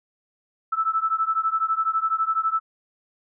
sine beating tone pair, 1310 / 1322 Hz, E6 / E6, -11 / +5 cents, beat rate 12 Hz, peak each -23 / -24 dBFS, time 0.72-2.6 s, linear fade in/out 10 ms, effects none

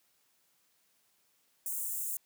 white high-pass noise, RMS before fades -36 dBFS, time 1.66-2.17 s, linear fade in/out 2 ms, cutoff 7100 Hz, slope 48 dB/octave, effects white hiss -72 dBFS RMS until 2.25 s + high-pass 100 Hz 12 dB/octave

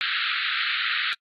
pink band-pass noise, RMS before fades -26 dBFS, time 0.01-1.13 s, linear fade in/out 0 ms, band 1300 to 4200 Hz, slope 96 dB/octave, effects noise-tail reverb RT60 0.1 s tail -25 dB re dry + AAC 32 kbps

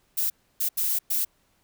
violet noise bursts at uneven times, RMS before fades -25 dBFS, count 4, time 0.17-0.3 / 0.6-0.69 / 0.77-0.99 / 1.1-1.25 s, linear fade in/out 10 ms, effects pink hiss -67 dBFS RMS until 1.63 s

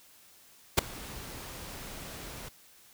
pink noise with ADSR envelope, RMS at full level -19 dBFS, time 0.77-2.49 s, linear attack 17 ms, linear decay 6 ms, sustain -24 dB, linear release 9 ms, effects white hiss -58 dBFS RMS until 2.93 s

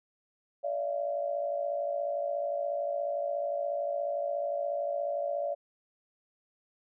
sine tone cluster, 575 / 632 / 686 Hz, D5 / D#5 / F5, -37 / +27 / -31 cents, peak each -31 / -39 / -35 dBFS, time 0.63-5.55 s, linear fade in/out 20 ms, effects none

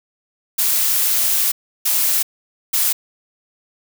blue noise bursts at uneven times, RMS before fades -17 dBFS, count 3, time 0.58-1.52 / 1.85-2.23 / 2.73-2.93 s, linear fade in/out 10 ms, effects none

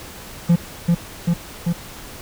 triangle tone with echo, 171.1 Hz, F3, 35 cents flat, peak -8 dBFS, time 0.49-0.56 s, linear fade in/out 10 ms, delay 390 ms, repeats 3, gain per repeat -2 dB, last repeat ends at 1.73 s, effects pink hiss -37 dBFS RMS until 2.21 s

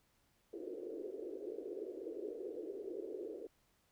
white band-pass noise, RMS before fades -45 dBFS, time 0.53-3.47 s, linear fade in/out 5 ms, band 330 to 470 Hz, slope 48 dB/octave, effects pink hiss -75 dBFS RMS until 3.91 s

